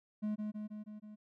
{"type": "tone with echo", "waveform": "triangle", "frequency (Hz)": 211.8, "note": "G#3", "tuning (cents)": 34, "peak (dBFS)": -31, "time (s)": [0.22, 0.36], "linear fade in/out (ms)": 20, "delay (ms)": 160, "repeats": 5, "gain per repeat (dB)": -3, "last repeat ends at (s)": 1.16, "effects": []}